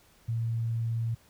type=tone; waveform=sine; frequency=114.8 Hz; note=A#2; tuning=26 cents flat; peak=-27 dBFS; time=0.28-1.15 s; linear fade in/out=10 ms; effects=pink hiss -61 dBFS RMS until 1.29 s